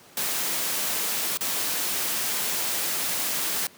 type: noise with dropouts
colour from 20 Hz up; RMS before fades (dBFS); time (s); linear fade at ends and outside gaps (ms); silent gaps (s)
white; -27; 0.17-3.67; 2; 1.373-1.408
effects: pink hiss -51 dBFS RMS until 3.77 s + high-pass 150 Hz 12 dB/octave